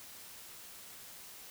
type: silence
effects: white hiss -51 dBFS RMS until 1.5 s